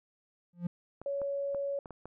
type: tone with exponential growth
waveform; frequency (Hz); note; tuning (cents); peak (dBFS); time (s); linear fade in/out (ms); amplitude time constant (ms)
triangle; 174.61; F3; 0; -25; 0.53-0.67; 5; 29
type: clicks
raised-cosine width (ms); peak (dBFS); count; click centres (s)
1; -30; 6; 1.016 / 1.217 / 1.547 / 1.858 / 1.907 / 2.056
type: tone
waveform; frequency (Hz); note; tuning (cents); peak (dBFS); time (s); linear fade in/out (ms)
sine; 560; C#5; +18; -31; 1.06-1.79; 2
effects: none